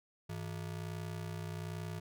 square ring-modulated tone, 131.5 Hz, C3, 9 cents sharp, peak -37 dBFS, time 0.29-2 s, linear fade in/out 10 ms, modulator 30.6 Hz, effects none

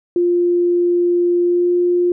sine tone with pitch glide, 350.1 to 353.1 Hz, F4 to F4, +4 to +19 cents, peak -12 dBFS, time 0.16-2.12 s, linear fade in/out 2 ms, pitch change +15 cents, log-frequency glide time 1.43-1.72 s, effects none

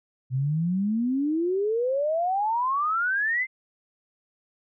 sine exponential sweep, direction up, 124.6 to 2111 Hz, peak -22 dBFS, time 0.3-3.47 s, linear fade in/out 50 ms, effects none

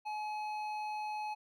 sine tone with hard clipping, 849 Hz, G#5, 38 cents sharp, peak -38 dBFS, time 0.05-1.35 s, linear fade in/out 20 ms, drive 9 dB, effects none

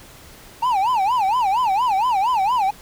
triangle tone with vibrato, 880 Hz, A5, in tune, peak -14 dBFS, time 0.62-2.71 s, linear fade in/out 10 ms, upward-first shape sine, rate 4.3 Hz, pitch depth 260 cents each way, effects pink hiss -44 dBFS RMS until 2.81 s

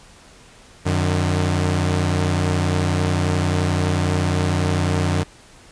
sawtooth tone pair together, 91.21 / 150.8 Hz, F#2 / D3, -24 / +46 cents, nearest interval major sixth, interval 870 cents, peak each -15 / -18 dBFS, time 0.85-5.24 s, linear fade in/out 20 ms, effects pink hiss -47 dBFS RMS until 5.71 s + resampled to 22050 Hz

